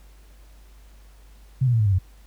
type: tone with pitch steps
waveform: sine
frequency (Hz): 130.81 / 122.05 / 113.88 / 106.25 / 99.14 / 92.5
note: C3 / B2 / A#2 / G#2 / G2 / F#2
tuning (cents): 0 / -20 / -40 / +40 / +20 / 0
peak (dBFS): -16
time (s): 1.61-1.988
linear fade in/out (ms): 10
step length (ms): 63
effects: added 50 Hz sine -46 dBFS peak until 2.26 s + pink hiss -58 dBFS RMS until 2.26 s